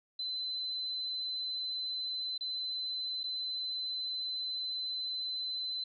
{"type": "tone with dropouts", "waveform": "sine", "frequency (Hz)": 4043, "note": "B7", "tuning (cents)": 40, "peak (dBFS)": -34, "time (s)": [0.19, 5.84], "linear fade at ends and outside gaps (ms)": 5, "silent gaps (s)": [[2.379, 2.408], [3.234, 3.239]], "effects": []}